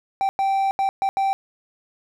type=tone bursts at uneven times; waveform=triangle; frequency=780 Hz; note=G5; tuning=9 cents flat; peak=-16 dBFS; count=5; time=0.21-0.29 / 0.39-0.71 / 0.79-0.89 / 1.02-1.09 / 1.17-1.33 s; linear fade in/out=0 ms; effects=none